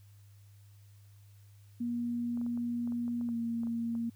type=tone with pitch glide; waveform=sine; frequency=238.5 to 232 Hz; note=A#3 to A#3; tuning=+40 to -8 cents; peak=-31 dBFS; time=1.8-4.1 s; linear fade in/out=10 ms; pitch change=-48 cents; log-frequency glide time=3.25-3.35 s
type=clicks; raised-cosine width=1 ms; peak=-39 dBFS; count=12; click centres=2.374 / 2.414 / 2.464 / 2.575 / 2.875 / 2.922 / 3.08 / 3.212 / 3.289 / 3.634 / 3.671 / 3.952 s
effects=added 101 Hz sine -54 dBFS peak until 4.15 s + white hiss -69 dBFS RMS until 4.15 s